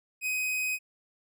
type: tone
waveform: 45% pulse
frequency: 2513 Hz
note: D#7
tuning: 17 cents sharp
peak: -28 dBFS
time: 0.21-0.79 s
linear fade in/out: 50 ms
effects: none